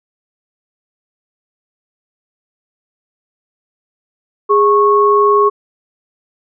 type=tone pair together; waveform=sine; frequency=412 / 1100 Hz; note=G#4 / C#6; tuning=-14 / -14 cents; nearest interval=octave + perfect fourth; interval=1700 cents; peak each=-10 dBFS; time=4.49-5.5 s; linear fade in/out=20 ms; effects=none